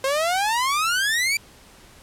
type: exponential sweep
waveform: sawtooth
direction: up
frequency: 524 to 2366 Hz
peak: -16 dBFS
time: 0.04-1.37 s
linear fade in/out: 2 ms
effects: pink hiss -49 dBFS RMS until 2.02 s + low-pass 12000 Hz 12 dB/octave